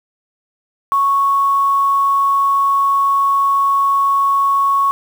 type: tone with quantisation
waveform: sine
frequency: 1107 Hz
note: C#6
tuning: 3 cents flat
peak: -11 dBFS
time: 0.92-4.91 s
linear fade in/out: 0 ms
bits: 6
effects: none